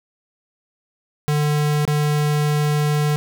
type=tone with dropouts; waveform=square; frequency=148.9 Hz; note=D3; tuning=24 cents sharp; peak=-17 dBFS; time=1.28-3.16 s; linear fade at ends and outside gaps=0 ms; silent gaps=1.852-1.877 s; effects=none